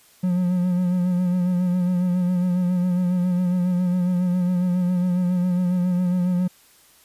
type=tone with vibrato; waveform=triangle; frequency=179.7 Hz; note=F3; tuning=50 cents sharp; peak=-16 dBFS; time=0.23-6.48 s; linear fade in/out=10 ms; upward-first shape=sine; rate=7.3 Hz; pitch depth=36 cents each way; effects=white hiss -54 dBFS RMS until 7.04 s + resampled to 32000 Hz